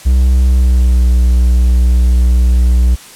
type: tone with pitch glide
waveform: triangle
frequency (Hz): 63.8 to 61.27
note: C2 to B1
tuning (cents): -43 to -13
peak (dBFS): -4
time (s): 0.05-2.96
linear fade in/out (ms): 20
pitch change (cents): -70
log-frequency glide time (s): 0.46-1.05
effects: white hiss -35 dBFS RMS until 3.15 s + low-pass 11000 Hz 12 dB/octave